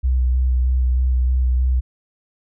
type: tone with vibrato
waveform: sine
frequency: 63.1 Hz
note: B1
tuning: 38 cents sharp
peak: -14 dBFS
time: 0.03-1.81 s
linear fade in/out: 20 ms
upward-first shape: square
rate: 3.2 Hz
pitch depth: 17 cents each way
effects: none